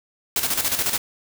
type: noise with tremolo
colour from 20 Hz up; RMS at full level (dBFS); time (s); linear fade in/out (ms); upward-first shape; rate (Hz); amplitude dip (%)
white; -21; 0.36-0.98; 2; square; 14; 60
effects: none